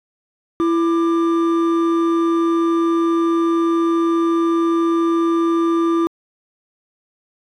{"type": "tone pair together", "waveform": "triangle", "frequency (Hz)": [333.7, 1189], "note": ["E4", "D6"], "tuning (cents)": [21, 21], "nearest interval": "octave + minor seventh", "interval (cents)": 2200, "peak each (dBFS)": [-12, -21], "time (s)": [0.6, 6.07], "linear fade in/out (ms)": 0, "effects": ["tanh soft clip ceiling -6 dBFS"]}